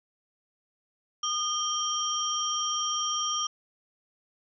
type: tone cluster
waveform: sine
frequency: 1225 / 3165 / 5680 Hz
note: D#6 / G7 / F8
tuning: -27 / +16 / +28 cents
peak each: -31 dBFS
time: 1.23-3.47 s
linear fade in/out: 5 ms
effects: none